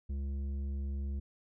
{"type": "tone with tanh clipping", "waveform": "sine", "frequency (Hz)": 69.3, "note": "C#2", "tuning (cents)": 0, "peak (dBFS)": -35, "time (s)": [0.09, 1.2], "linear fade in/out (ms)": 10, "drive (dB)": 9, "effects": []}